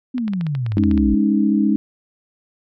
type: exponential sweep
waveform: sine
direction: down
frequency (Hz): 261.6 to 55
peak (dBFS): -19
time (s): 0.14-1.15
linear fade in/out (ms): 10
type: clicks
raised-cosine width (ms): 0.3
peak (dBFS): -18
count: 12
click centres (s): 0.181 / 0.28 / 0.335 / 0.411 / 0.467 / 0.551 / 0.664 / 0.72 / 0.782 / 0.837 / 0.913 / 0.977
type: chord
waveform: sine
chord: Ab suspended fourth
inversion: none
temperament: just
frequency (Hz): 207.7 / 276.9 / 311.5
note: Ab3 / Db4 / Eb4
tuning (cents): 0 / -2 / +2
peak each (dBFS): -16 / -20 / -19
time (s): 0.77-1.76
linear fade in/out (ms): 0
effects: none